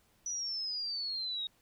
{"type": "exponential sweep", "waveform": "sine", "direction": "down", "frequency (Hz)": [5940, 3746], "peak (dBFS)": -34, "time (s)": [0.26, 1.47], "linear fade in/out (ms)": 2, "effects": ["pink hiss -69 dBFS RMS until 1.61 s"]}